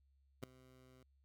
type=tone with ADSR envelope; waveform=15% pulse; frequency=128.8 Hz; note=C3; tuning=27 cents flat; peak=-34 dBFS; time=0.42-1.03 s; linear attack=16 ms; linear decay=3 ms; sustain=-22 dB; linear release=4 ms; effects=added 68 Hz sine -70 dBFS peak until 1.24 s